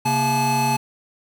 square tone cluster, 134.7 / 235.6 / 861 Hz, C#3 / A#3 / A5, -49 / +19 / -38 cents, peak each -25 / -27 / -20 dBFS, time 0.05-0.77 s, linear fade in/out 10 ms, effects none

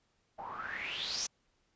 white noise with low-pass filter sweep, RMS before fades -39 dBFS, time 0.38-1.27 s, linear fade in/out 10 ms, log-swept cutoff 780 to 6400 Hz, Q 7.5, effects pink hiss -75 dBFS RMS until 1.75 s + resampled to 16000 Hz

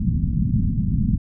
white low-pass noise, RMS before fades -20 dBFS, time 0-1.18 s, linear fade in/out 10 ms, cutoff 220 Hz, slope 48 dB/octave, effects none

